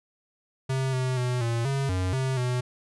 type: tone with pitch steps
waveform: square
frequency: 132.5 / 128.8 / 124.6 / 116.6 / 137.1 / 92.2 / 131.9 / 124.7 Hz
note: C3 / C3 / B2 / A#2 / C#3 / F#2 / C3 / B2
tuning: +22 / -27 / +16 / +1 / -19 / -6 / +14 / +17 cents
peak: -25 dBFS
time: 0.69-2.61 s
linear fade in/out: 10 ms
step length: 240 ms
effects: resampled to 24000 Hz